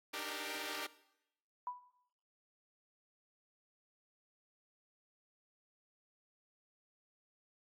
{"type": "chord", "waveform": "5% pulse", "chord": "Eb major seventh", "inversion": "third", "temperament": "equal with one note detuned", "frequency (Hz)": [293.7, 307.4, 392, 466.2], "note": ["D4", "Eb4", "G4", "Bb4"], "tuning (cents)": [0, -21, 0, 0], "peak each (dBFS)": [-35, -36, -34, -34], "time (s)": [0.13, 0.87], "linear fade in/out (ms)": 10}
{"type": "tone with exponential decay", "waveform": "sine", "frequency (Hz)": 987.8, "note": "B5", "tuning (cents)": 0, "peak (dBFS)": -36, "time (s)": [1.67, 1.91], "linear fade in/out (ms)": 1, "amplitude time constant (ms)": 51}
{"effects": ["noise-tail reverb RT60 0.8 s tail -17 dB re dry", "AAC 64 kbps"]}